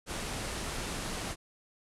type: low-pass noise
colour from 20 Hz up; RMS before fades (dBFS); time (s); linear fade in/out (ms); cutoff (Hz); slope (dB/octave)
pink; -37; 0.06-1.36; 50; 11000; 48
effects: none